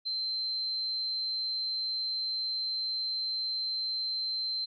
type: tone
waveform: sine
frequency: 4109 Hz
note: C8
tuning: 32 cents flat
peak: -30 dBFS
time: 0.05-4.66 s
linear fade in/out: 20 ms
effects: none